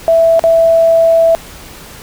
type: tone with dropouts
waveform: sine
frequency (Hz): 660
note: E5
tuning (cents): +2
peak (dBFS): -5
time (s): 0.08-1.35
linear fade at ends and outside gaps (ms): 0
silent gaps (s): 0.394-0.439
effects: pink hiss -33 dBFS RMS until 2.02 s